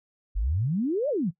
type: exponential two-way sweep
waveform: sine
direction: up then down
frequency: 42.83 to 622.3 to 147.2 Hz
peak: -23 dBFS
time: 0.35-1.31 s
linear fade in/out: 20 ms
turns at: 1.09 s
effects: noise-tail reverb RT60 0.1 s tail -20 dB re dry